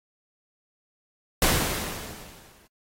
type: noise with exponential decay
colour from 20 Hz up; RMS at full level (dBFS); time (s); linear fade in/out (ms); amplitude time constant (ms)
pink; -19; 1.42-2.67; 2; 270
effects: AAC 48 kbps